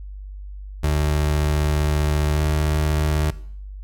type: tone with pitch glide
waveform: 30% pulse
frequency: 75 to 76.09 Hz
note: D2 to D#2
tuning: +37 to -38 cents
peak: -15 dBFS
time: 0.83-3.31 s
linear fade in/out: 10 ms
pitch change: +25 cents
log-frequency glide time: 2.35-2.4 s
effects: noise-tail reverb RT60 0.6 s tail -18 dB re dry + added 49 Hz sine -32 dBFS peak until 3.83 s